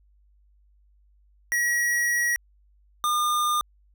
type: tone pair in turn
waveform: square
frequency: 1912 / 1209.7 Hz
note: A#6 / D#6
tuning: +43 / -49 cents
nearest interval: minor sixth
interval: 792 cents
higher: first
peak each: -22 dBFS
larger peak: neither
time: 1.52-2.36 / 3.04-3.61 s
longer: first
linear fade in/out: 0 ms
effects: added 50 Hz sine -57 dBFS peak until 3.94 s